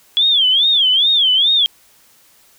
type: tone with vibrato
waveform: sine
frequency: 3337 Hz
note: G#7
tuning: 8 cents sharp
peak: -10 dBFS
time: 0.17-1.66 s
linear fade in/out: 0 ms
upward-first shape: sine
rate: 2.4 Hz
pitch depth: 190 cents each way
effects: white hiss -51 dBFS RMS until 2.58 s